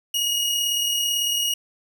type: tone pair together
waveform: sawtooth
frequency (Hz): 2846 / 2884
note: F7 / F#7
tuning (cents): +32 / -45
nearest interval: unison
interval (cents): 23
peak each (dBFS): -28 / -18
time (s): 0.14-1.54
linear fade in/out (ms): 5
effects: none